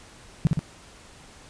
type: tone with echo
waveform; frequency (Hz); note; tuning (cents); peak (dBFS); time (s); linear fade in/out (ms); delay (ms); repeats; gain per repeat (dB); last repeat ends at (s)
sine; 155.9; D#3; +4; -14; 0.45-0.47; 0; 61; 2; -3; 0.592
effects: pink hiss -49 dBFS RMS until 1.49 s + resampled to 22050 Hz